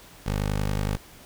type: tone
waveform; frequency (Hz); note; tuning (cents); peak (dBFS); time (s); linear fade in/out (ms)
15% pulse; 50.8; G#1; -38; -18; 0.26-0.97; 5
effects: pink hiss -49 dBFS RMS until 1.25 s